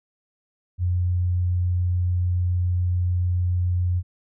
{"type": "tone", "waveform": "sine", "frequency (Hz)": 89.3, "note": "F2", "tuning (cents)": 39, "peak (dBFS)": -19, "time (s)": [0.78, 4.03], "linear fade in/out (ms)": 50, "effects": []}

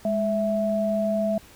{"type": "tone pair together", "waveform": "sine", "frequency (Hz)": [207.3, 658.1], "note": ["G#3", "E5"], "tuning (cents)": [-3, -3], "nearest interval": "octave + minor sixth", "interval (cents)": 2000, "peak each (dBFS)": [-25, -23], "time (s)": [0.05, 1.38], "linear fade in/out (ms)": 2, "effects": ["pink hiss -50 dBFS RMS until 1.55 s"]}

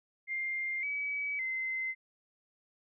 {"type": "tone with pitch steps", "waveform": "sine", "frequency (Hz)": [2107, 2281, 2064], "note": ["C7", "C#7", "C7"], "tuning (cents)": [12, 49, -24], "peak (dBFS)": -32, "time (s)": [0.27, 1.95], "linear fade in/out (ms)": 50, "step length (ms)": 560, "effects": []}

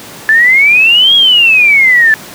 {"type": "exponential two-way sweep", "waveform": "sine", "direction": "up then down", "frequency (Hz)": [1731, 3328, 1731], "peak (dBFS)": -3, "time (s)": [0.29, 2.14], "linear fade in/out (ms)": 0, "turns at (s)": 1.15, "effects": ["pink hiss -29 dBFS RMS until 2.34 s", "high-pass 150 Hz 12 dB/octave"]}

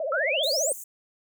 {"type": "tone with vibrato", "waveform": "sine", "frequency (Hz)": 587.3, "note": "D5", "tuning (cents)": 0, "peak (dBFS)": -26, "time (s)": [0, 0.72], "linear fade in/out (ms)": 2, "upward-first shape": "triangle", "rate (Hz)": 15, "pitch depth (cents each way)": 250}
{"type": "exponential sweep", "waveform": "sine", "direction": "up", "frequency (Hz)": [1288, 9040], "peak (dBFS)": -24, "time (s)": [0.12, 0.73], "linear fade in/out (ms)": 2}
{"type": "high-pass noise", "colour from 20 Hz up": "pink", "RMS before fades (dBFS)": -40, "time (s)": [0.43, 0.84], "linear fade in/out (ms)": 5, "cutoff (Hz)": 6400, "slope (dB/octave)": 96}
{"effects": []}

